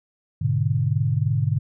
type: chord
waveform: sine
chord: G# diminished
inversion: none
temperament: equal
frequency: 103.83 / 123.47 / 146.83 Hz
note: G#2 / B2 / D3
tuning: 0 / 0 / 0 cents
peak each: -23 dBFS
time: 0.41-1.59 s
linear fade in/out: 10 ms
effects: none